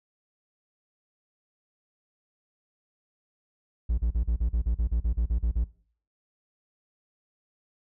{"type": "tone bursts", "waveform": "triangle", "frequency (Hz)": 57.3, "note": "A#1", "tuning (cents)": -29, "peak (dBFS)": -20, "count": 14, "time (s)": [3.89, 5.644], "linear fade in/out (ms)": 10, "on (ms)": 90, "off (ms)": 38, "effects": ["noise-tail reverb RT60 0.5 s tail -20 dB re dry"]}